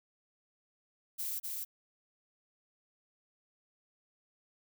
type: noise with echo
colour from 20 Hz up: violet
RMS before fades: -37 dBFS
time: 1.18-1.4 s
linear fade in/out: 20 ms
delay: 250 ms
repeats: 1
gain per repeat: -2 dB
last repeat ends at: 1.65 s
effects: none